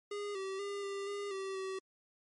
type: tone with pitch steps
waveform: square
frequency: 409.9 / 384.9 / 402.6 / 396.8 / 405.1 / 386 / 381.5 Hz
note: G#4 / G4 / G4 / G4 / G#4 / G4 / G4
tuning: -23 / -32 / +46 / +21 / -43 / -27 / -47 cents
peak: -38 dBFS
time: 0.11-1.79 s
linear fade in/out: 5 ms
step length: 240 ms
effects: low-pass 9000 Hz 12 dB/octave + MP3 48 kbps